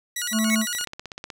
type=tone with vibrato; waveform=10% pulse; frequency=1675 Hz; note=G#6; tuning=14 cents sharp; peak=-17 dBFS; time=0.16-0.85 s; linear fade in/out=5 ms; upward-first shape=square; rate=8.8 Hz; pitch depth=260 cents each way
type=harmonic tone; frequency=220 Hz; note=A3; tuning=in tune; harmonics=1 / 3 / 5 / 6; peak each=-20 / -35 / -35 / -47 dBFS; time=0.31-0.66 s; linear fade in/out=50 ms
type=tone with exponential growth; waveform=square; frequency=2202 Hz; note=C#7; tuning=12 cents flat; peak=-19 dBFS; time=0.39-0.55 s; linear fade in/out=5 ms; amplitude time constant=33 ms
type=click train; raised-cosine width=0.2 ms; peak=-18 dBFS; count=10; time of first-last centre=0.75-1.302 s; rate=16.3 Hz
effects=none